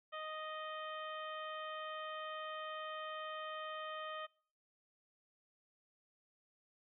harmonic tone with a mistuned harmonic, 622.3 Hz, D#5, in tune, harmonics 1 / 2 / 3 / 4 / 5 / 6, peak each -47 / -45 / -51 / -57 / -52 / -63 dBFS, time 0.12-4.27 s, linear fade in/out 20 ms, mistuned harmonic 6, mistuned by -61 cents, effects noise-tail reverb RT60 0.5 s tail -26 dB re dry

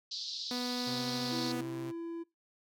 white band-pass noise, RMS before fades -40 dBFS, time 0.11-1.52 s, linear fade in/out 5 ms, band 3800 to 5000 Hz, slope 48 dB/octave
sawtooth tone, 246.9 Hz, B3, in tune, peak -31 dBFS, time 0.51-1.61 s, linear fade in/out 2 ms
sawtooth tone with vibrato, 130 Hz, C3, 11 cents flat, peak -38 dBFS, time 0.86-1.92 s, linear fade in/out 20 ms, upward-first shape triangle, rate 15 Hz, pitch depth 24 cents each way
triangle tone with pitch glide, 329.6 to 335 Hz, E4 to E4, 0 to +28 cents, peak -35 dBFS, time 1.31-2.24 s, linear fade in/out 20 ms, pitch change +28 cents, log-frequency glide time 1.47-1.86 s
effects noise-tail reverb RT60 0.2 s tail -23 dB re dry

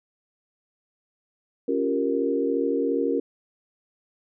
sine chord, G half-diminished seventh, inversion second, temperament equal, 277.2 / 349.2 / 392 / 466.2 Hz, Db4 / F4 / G4 / Bb4, 0 / 0 / 0 / 0 cents, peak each -26 / -29 / -29 / -25 dBFS, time 1.68-3.2 s, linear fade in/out 5 ms, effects none

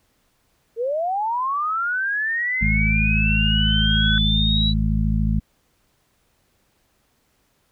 sine linear sweep, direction up, 440 to 3951 Hz, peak -20 dBFS, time 0.76-4.74 s, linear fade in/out 50 ms
sine tone with exponential growth, 1508 Hz, F#6, 32 cents sharp, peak -20 dBFS, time 1.69-4.18 s, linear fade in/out 1 ms, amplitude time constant 540 ms
harmonic tone, 53.7 Hz, A1, 41 cents flat, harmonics 1 / 2 / 3 / 4, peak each -20 / -25 / -24 / -24 dBFS, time 2.61-5.4 s, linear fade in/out 10 ms
effects pink hiss -65 dBFS RMS until 7.71 s

